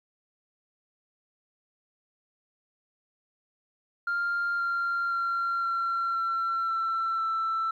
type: tone with pitch steps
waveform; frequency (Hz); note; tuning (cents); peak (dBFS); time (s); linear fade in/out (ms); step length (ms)
sine; 1396.9 / 1385.6 / 1374.5 / 1363.4 / 1352.4 / 1341.5 / 1330.7; F6 / F6 / F6 / F6 / E6 / E6 / E6; 0 / -14 / -28 / -42 / +44 / +30 / +16; -24; 4.07-7.71; 5; 520
effects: tanh soft clip ceiling -23 dBFS + 11-bit